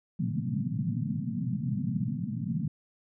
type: band-pass noise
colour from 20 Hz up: pink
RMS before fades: -31 dBFS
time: 0.19-2.68 s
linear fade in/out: 5 ms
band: 110 to 250 Hz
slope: 96 dB/octave
effects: none